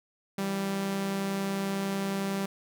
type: tone pair together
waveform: sawtooth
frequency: 165 / 196 Hz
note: E3 / G3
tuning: +2 / 0 cents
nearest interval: minor third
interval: 298 cents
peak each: -36 / -25 dBFS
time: 0.38-2.46 s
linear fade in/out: 5 ms
effects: none